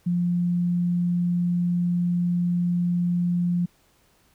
sine tone, 175.3 Hz, F3, 7 cents sharp, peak -20 dBFS, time 0.06-3.66 s, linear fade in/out 10 ms, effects pink hiss -62 dBFS RMS until 4.34 s

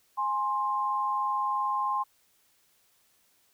sine tone pair together, 830.6 / 1053.5 Hz, G#5 / C6, 0 / +12 cents, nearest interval major third, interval 412 cents, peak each -31 / -27 dBFS, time 0.17-2.04 s, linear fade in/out 20 ms, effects white hiss -67 dBFS RMS until 3.53 s

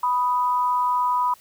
sine tone pair together, 987.8 / 1244.6 Hz, B5 / D#6, 0 / 0 cents, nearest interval major third, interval 400 cents, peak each -19 / -27 dBFS, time 0.03-1.34 s, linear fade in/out 5 ms, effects white hiss -53 dBFS RMS until 1.4 s

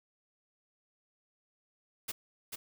white noise with echo, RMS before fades -37 dBFS, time 2.08-2.12 s, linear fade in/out 10 ms, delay 440 ms, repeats 1, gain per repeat -4 dB, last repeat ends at 2.56 s, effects none

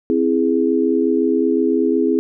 sine chord, C augmented, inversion none, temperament equal, 261.6 / 329.6 / 415.3 Hz, C4 / E4 / G#4, 0 / 0 / 0 cents, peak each -18 dBFS, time 0.1-2.19 s, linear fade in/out 0 ms, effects none

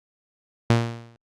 sawtooth tone with exponential decay, 116.54 Hz, A#2, in tune, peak -9 dBFS, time 0.7-1.16 s, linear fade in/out 0 ms, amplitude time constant 100 ms, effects low-pass 6000 Hz 12 dB/octave + Opus 48 kbps

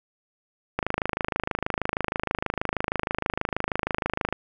click train, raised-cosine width 0.5 ms, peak -9 dBFS, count 94, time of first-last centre 0.79-4.326 s, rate 26.3 Hz, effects none

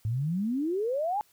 sine exponential sweep, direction up, 103.83 to 868 Hz, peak -26 dBFS, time 0.05-1.21 s, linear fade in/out 0 ms, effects white hiss -64 dBFS RMS until 1.32 s

